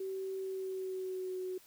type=tone with pitch glide; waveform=sine; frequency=382.4 to 369.8 Hz; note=G4 to F#4; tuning=-43 to -1 cents; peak=-36 dBFS; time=0-1.58 s; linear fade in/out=5 ms; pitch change=-58 cents; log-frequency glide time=0.38-1.39 s; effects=white hiss -61 dBFS RMS until 1.66 s